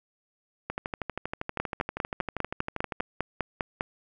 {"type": "two click trains", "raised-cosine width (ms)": 0.5, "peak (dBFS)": [-16, -12], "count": [30, 12], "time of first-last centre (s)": [[0.7, 3.002], [1.6, 3.809]], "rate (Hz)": [12.6, 4.98], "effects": []}